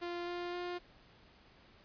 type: tone with pitch steps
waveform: sawtooth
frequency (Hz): 348 / 351 / 354.1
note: F4 / F4 / F4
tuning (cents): -6 / +9 / +24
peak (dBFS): -34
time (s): 0.01-0.79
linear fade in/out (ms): 20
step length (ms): 260
effects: pink hiss -62 dBFS RMS until 1.84 s + resampled to 11025 Hz